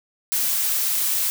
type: noise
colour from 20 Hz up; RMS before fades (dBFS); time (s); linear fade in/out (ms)
blue; -22; 0.32-1.3; 0
effects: none